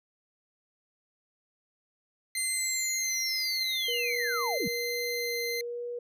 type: tone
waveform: 25% pulse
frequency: 2073 Hz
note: C7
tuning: 17 cents flat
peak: -28 dBFS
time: 2.35-5.61 s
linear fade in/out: 2 ms
type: linear sweep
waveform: sine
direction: down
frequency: 8870 to 138.7 Hz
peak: -30 dBFS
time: 2.37-4.68 s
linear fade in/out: 2 ms
type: tone with vibrato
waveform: sine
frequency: 477.9 Hz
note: A#4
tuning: 43 cents sharp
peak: -33 dBFS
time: 3.88-5.99 s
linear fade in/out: 5 ms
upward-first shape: sine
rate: 1.1 Hz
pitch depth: 14 cents each way
effects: none